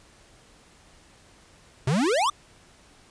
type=exponential sweep; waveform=square; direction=up; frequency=119.8 to 1237 Hz; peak=-21 dBFS; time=1.87-2.3 s; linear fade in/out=5 ms; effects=pink hiss -55 dBFS RMS until 3.1 s + resampled to 22050 Hz